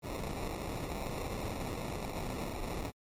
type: noise with sample-and-hold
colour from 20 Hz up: pink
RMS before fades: -38 dBFS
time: 0.02-2.92 s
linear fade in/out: 50 ms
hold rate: 1575 Hz
effects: MP3 64 kbps